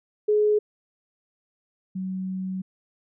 sine tone pair in turn, 421.4 / 187.71 Hz, G#4 / F#3, +25 / +25 cents, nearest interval octave + major second, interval 1400 cents, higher first, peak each -17 / -27 dBFS, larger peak first, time 0.28-0.59 / 1.95-2.62 s, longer second, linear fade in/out 10 ms, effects none

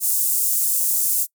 pink high-pass noise, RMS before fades -20 dBFS, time 0-1.27 s, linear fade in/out 50 ms, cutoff 8100 Hz, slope 24 dB/octave, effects noise-tail reverb RT60 0.1 s tail -24 dB re dry

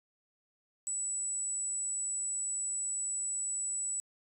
sine tone, 7902 Hz, B8, in tune, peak -31 dBFS, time 0.87-4 s, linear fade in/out 0 ms, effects tanh soft clip ceiling -29 dBFS

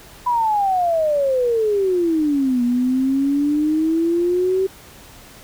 sine exponential two-way sweep, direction down then up, 996 to 240 to 385.5 Hz, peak -15 dBFS, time 0.26-4.67 s, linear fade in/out 10 ms, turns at 2.63 s, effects pink hiss -43 dBFS RMS until 5.43 s

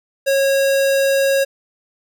square tone, 547 Hz, C#5, 23 cents flat, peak -14 dBFS, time 0.26-1.45 s, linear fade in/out 20 ms, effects none

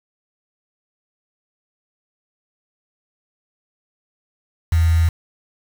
sine tone with quantisation, 82.41 Hz, E2, in tune, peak -12 dBFS, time 4.72-5.09 s, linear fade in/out 5 ms, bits 5, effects none

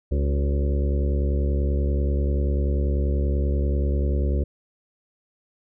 harmonic tone with a mistuned harmonic, 70.3 Hz, C#2, 25 cents sharp, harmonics 1 / 2 / 3 / 4 / 5 / 6 / 7 / 8, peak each -20 / -31 / -33 / -35 / -33 / -39 / -36 / -38 dBFS, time 0.11-4.44 s, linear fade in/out 10 ms, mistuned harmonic 5, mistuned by +61 cents, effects none

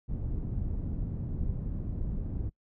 pink low-pass noise, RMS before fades -33 dBFS, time 0.08-2.5 s, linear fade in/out 20 ms, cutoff 180 Hz, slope 12 dB/octave, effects noise-tail reverb RT60 0.1 s tail -23 dB re dry

